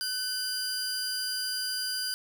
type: tone pair together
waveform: sawtooth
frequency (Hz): 1512 / 4800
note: F#6 / D8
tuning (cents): +37 / +37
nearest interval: octave + minor sixth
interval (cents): 2000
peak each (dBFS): -33 / -28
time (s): 0.01-2.14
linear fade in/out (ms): 0
effects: none